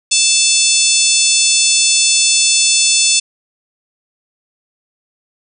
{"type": "harmonic tone with a mistuned harmonic", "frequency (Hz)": 880, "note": "A5", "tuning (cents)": 0, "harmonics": [3, 4, 5, 6, 7, 8, 9, 10], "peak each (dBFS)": [-18, -18, -18, -18, -18, -18, -18, -18], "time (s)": [0.11, 3.2], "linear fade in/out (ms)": 10, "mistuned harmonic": 7, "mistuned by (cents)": 18, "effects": []}